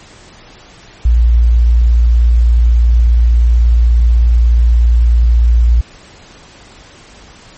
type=tone; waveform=sine; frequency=58.27 Hz; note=A#1; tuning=in tune; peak=-5 dBFS; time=1.05-5.81 s; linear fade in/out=5 ms; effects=pink hiss -39 dBFS RMS until 7.57 s + MP3 32 kbps